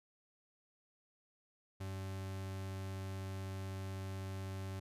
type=tone; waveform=40% pulse; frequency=96 Hz; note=G2; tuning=36 cents flat; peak=-40 dBFS; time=1.8-4.8 s; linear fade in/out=10 ms; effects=resampled to 32000 Hz